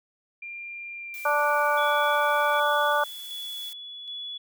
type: tone with pitch glide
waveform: sine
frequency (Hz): 2389 to 2316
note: D7 to D7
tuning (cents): +29 to -25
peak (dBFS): -35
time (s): 0.42-2.6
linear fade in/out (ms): 5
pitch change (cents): -54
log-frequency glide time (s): 0.94-1.72
type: noise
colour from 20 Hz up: blue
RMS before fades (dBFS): -44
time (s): 1.14-3.73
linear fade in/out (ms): 0
type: harmonic tone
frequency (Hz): 293.7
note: D4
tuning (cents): 0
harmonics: 2 / 3 / 4 / 5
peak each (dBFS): -26 / -26 / -26 / -26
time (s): 1.25-3.04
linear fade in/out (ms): 5
type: tone with tremolo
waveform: sine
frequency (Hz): 3410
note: G#7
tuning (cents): +45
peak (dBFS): -33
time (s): 1.77-4.38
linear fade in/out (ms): 10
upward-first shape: square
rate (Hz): 1.3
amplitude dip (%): 40
effects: none